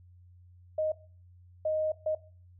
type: tone bursts at uneven times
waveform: sine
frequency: 622.3 Hz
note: D#5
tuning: in tune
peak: -26 dBFS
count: 3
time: 0.78-0.92 / 1.65-1.92 / 2.06-2.15 s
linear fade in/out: 5 ms
effects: noise-tail reverb RT60 0.4 s tail -19 dB re dry + added 89 Hz sine -53 dBFS peak until 2.59 s